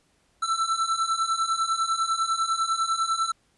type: beating tone pair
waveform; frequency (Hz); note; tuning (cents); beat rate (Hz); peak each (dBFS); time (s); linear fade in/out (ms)
square; 1327 / 1337; E6 / E6; +11 / +24; 10; -28 / -26; 0.42-3.32; 10
effects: pink hiss -66 dBFS RMS until 3.57 s + resampled to 24000 Hz